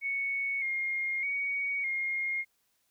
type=tone with pitch steps; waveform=sine; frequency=2218 / 2132 / 2243 / 2136 Hz; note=C#7 / C7 / C#7 / C7; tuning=0 / +32 / +20 / +35 cents; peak=-29 dBFS; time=0.01-2.45 s; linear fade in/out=50 ms; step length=610 ms; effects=white hiss -74 dBFS RMS until 2.9 s